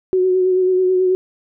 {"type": "tone with vibrato", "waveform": "sine", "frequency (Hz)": 370, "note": "F#4", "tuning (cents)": 0, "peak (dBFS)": -12, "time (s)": [0.13, 1.15], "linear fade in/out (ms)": 0, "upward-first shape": "sine", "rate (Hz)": 9.2, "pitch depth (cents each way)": 24, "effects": []}